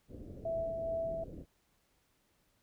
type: low-pass noise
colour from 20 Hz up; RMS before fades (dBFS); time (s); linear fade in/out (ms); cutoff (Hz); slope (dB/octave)
pink; -47; 0.08-1.46; 50; 570; 48
type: tone with tremolo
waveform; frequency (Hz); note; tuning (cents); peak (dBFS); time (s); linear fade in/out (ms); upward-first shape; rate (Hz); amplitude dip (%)
sine; 659; E5; -1; -32; 0.45-1.24; 5; sine; 2.4; 35
effects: pink hiss -74 dBFS RMS until 2.62 s